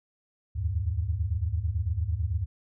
sine tone cluster, 74.8 / 83.7 / 101.9 Hz, D2 / E2 / G#2, +32 / +27 / -32 cents, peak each -30 dBFS, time 0.55-2.46 s, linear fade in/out 20 ms, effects none

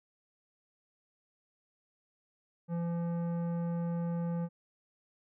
sine tone with tanh clipping, 170.3 Hz, F3, 43 cents flat, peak -33 dBFS, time 2.68-4.49 s, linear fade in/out 50 ms, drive 13 dB, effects none

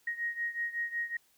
sine beating tone pair, 1875 / 1880.4 Hz, A#6 / A#6, +10 / +15 cents, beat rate 5.4 Hz, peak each -34 / -37 dBFS, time 0.07-1.17 s, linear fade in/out 5 ms, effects white hiss -68 dBFS RMS until 1.37 s

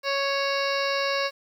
harmonic tone, 554.4 Hz, C#5, in tune, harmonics 1 / 2 / 3 / 4 / 5 / 7 / 8 / 9 / 10, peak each -27 / -30 / -32 / -33 / -34 / -35 / -36 / -37 / -37 dBFS, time 0.03-1.31 s, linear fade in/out 50 ms, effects 9-bit

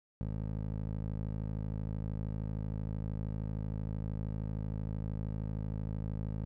15% pulse tone with band-pass filter, 53 Hz, G#1, 36 cents sharp, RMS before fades -37 dBFS, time 0.21-6.45 s, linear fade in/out 0 ms, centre 120 Hz, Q 0.5, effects none

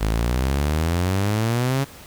sawtooth exponential sweep, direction up, 51.5 to 140 Hz, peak -15 dBFS, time 0-1.85 s, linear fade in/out 20 ms, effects pink hiss -43 dBFS RMS until 2.06 s

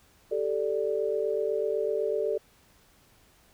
sine chord, G suspended second, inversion none, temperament equal, 392 / 440 / 587.3 Hz, G4 / A4 / D5, 0 / 0 / 0 cents, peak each -31 / -28 / -31 dBFS, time 0.31-2.38 s, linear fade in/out 10 ms, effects pink hiss -61 dBFS RMS until 3.53 s

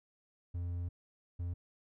triangle tone bursts at uneven times, 87.31 Hz, F2, in tune, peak -33 dBFS, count 2, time 0.54-0.89 / 1.39-1.54 s, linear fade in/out 10 ms, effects none

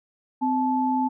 sine tone pair together, 257.8 / 869.1 Hz, C4 / A5, -26 / -22 cents, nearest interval octave + major sixth, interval 2104 cents, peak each -23 dBFS, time 0.41-1.09 s, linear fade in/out 20 ms, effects none

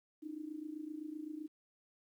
sine tone with amplitude modulation, 307 Hz, D#4, 23 cents flat, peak -38 dBFS, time 0.22-1.48 s, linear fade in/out 20 ms, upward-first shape sine, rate 27.8 Hz, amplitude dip 80%, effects 12-bit

